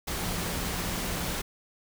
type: tone in noise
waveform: sine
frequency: 174.61 Hz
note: F3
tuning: in tune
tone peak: -38 dBFS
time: 0.21-1.36 s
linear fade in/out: 10 ms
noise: pink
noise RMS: -32 dBFS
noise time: 0.07-1.42 s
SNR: -9 dB
effects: none